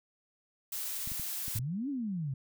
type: noise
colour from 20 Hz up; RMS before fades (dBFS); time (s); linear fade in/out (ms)
blue; -37; 0.72-1.59; 5
type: clicks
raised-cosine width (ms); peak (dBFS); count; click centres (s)
5; -31; 6; 1.075 / 1.118 / 1.197 / 1.481 / 1.561 / 1.592
type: exponential two-way sweep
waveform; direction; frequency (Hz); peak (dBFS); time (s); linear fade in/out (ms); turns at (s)
sine; up then down; 102.7 to 294.8 to 127.8; -32; 1.55-2.34; 5; 1.89
effects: none